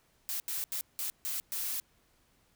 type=noise bursts at uneven times; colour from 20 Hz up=blue; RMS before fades=-35 dBFS; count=6; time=0.29-0.4 / 0.48-0.64 / 0.72-0.81 / 0.99-1.1 / 1.25-1.4 / 1.52-1.8 s; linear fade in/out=0 ms; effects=pink hiss -69 dBFS RMS until 2.55 s